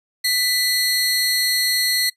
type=tone pair together; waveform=sawtooth; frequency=1989 / 4286 Hz; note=B6 / C8; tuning=+12 / +41 cents; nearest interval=octave + minor second; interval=1329 cents; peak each=-18 / -16 dBFS; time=0.24-2.1 s; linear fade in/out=10 ms; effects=noise-tail reverb RT60 0.1 s tail -19 dB re dry + resampled to 32000 Hz